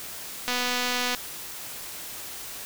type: click train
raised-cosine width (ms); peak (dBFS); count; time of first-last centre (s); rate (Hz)
0.2; -10; 166; 0.48-1.148; 247
effects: white hiss -38 dBFS RMS until 2.65 s

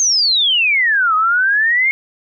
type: exponential two-way sweep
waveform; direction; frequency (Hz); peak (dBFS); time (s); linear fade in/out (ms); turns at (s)
sine; down then up; 6500 to 1244.5 to 2175; -11; 0-1.91; 0; 1.15
effects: none

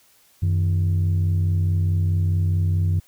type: tone pair together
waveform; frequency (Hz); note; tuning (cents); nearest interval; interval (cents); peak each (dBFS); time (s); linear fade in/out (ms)
sine; 92.5 / 157.19; F#2 / D#3; 0 / +18; major sixth; 918; -16 / -24; 0.42-3; 10
effects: tanh soft clip ceiling -14 dBFS + white hiss -57 dBFS RMS until 3.07 s

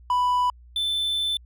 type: tone pair in turn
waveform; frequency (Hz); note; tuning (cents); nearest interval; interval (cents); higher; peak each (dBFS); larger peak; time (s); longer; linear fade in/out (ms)
triangle; 990 / 3528; B5 / A7; +4 / +4; octave + minor seventh; 2200; second; -17 / -21; first; 0.1-0.5 / 0.76-1.37; second; 2
effects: added 60 Hz sine -46 dBFS peak until 1.45 s

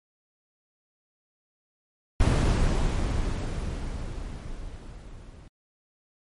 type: noise with level ramp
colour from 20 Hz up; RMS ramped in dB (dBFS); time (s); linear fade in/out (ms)
brown; -18 to -46; 2.2-5.48; 2
effects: MP3 48 kbps

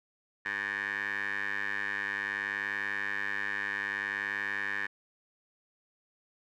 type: tone with band-pass filter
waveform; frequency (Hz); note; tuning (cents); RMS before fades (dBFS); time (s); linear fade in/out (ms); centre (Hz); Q
15% pulse; 100.6; G2; +45; -34; 0.45-4.87; 10; 1800; 9.2
effects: none

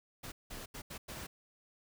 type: noise bursts at uneven times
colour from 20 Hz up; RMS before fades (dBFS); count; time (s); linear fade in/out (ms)
pink; -45; 5; 0.23-0.32 / 0.5-0.66 / 0.74-0.82 / 0.9-0.98 / 1.08-1.27; 10
effects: none

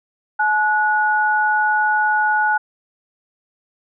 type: tone pair together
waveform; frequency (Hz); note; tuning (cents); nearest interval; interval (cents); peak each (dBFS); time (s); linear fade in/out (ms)
sine; 854 / 1462.4; G#5 / F#6; +48 / -21; major sixth; 931; -17; 0.39-2.58; 10
effects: none

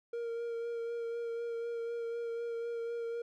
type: tone with vibrato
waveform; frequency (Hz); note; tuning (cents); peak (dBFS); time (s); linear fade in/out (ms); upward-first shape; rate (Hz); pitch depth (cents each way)
triangle; 466.2; A#4; 0; -33; 0.13-3.22; 5; sine; 4; 17
effects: none

